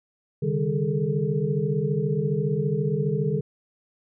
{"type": "tone cluster", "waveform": "sine", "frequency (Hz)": [137.9, 152.6, 199.4, 417.4, 449.5], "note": ["C#3", "D#3", "G3", "G#4", "A4"], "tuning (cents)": [-9, -33, 30, 9, 37], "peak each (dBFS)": [-29, -25, -30, -29, -30], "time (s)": [0.42, 3.41], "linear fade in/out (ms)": 10, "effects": []}